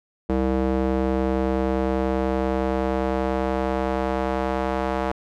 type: tone with band-pass filter sweep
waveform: square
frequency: 65.2 Hz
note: C2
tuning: 5 cents flat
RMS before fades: -23 dBFS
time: 0.29-5.12 s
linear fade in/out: 5 ms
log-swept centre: 390 to 760 Hz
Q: 1.1
effects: none